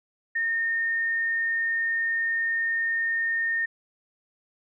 sine tone, 1830 Hz, A#6, 32 cents flat, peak -23 dBFS, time 0.35-3.66 s, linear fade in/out 10 ms, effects none

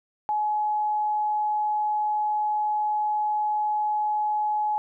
sine tone, 846 Hz, G#5, 32 cents sharp, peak -22 dBFS, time 0.29-4.78 s, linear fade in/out 0 ms, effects none

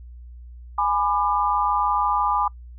sine chord, G# diminished, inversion none, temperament just, 830.6 / 996.7 / 1196.1 Hz, G#5 / B5 / D6, 0 / +16 / +31 cents, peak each -23 dBFS, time 0.78-2.48 s, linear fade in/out 5 ms, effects noise-tail reverb RT60 0.1 s tail -25 dB re dry + added 60 Hz sine -38 dBFS peak until 2.78 s

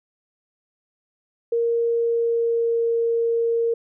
sine tone with pitch glide, 466.2 to 463 Hz, A#4 to A#4, 0 to -12 cents, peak -18 dBFS, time 1.52-3.74 s, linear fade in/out 5 ms, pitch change -12 cents, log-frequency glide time 1.86-2.86 s, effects none

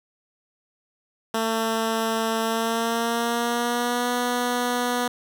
10% pulse tone with pitch glide, 224.4 to 244.7 Hz, A3 to B3, +34 to -16 cents, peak -14 dBFS, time 1.34-5.08 s, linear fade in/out 5 ms, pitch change +150 cents, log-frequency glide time 2.42-4.1 s, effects none

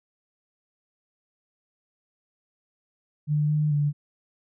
sine tone with pitch steps, 149.4 / 151.2 / 146.2 Hz, D3 / D#3 / D3, +30 / -49 / -7 cents, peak -20 dBFS, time 3.27-3.93 s, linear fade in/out 50 ms, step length 220 ms, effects none

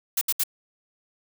blue noise bursts, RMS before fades -23 dBFS, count 3, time 0.17-0.437 s, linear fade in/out 5 ms, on 43 ms, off 69 ms, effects none

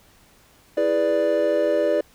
triangle chord, E dominant seventh, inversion none, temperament equal, 329.6 / 415.3 / 493.9 / 587.3 Hz, E4 / G#4 / B4 / D5, 0 / 0 / 0 / 0 cents, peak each -24 / -24 / -23 / -18 dBFS, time 0.77-2.01 s, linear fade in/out 5 ms, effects pink hiss -55 dBFS RMS until 2.14 s

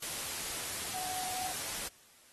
sine tone in noise, 740 Hz, F#5, in tune, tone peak -39 dBFS, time 0.94-1.52 s, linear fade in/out 5 ms, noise white, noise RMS -38 dBFS, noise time 0.02-1.88 s, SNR -4 dB, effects white hiss -61 dBFS RMS until 2.32 s + AAC 32 kbps

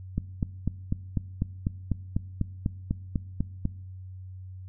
click train, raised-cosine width 5 ms, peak -13 dBFS, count 15, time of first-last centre 0.18-3.654 s, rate 4.03 Hz, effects noise-tail reverb RT60 0.8 s tail -21 dB re dry + added 93 Hz sine -39 dBFS peak until 4.68 s

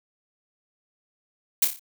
blue noise with echo, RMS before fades -18 dBFS, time 1.62-1.65 s, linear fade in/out 5 ms, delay 29 ms, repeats 5, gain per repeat -6 dB, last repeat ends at 1.795 s, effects none

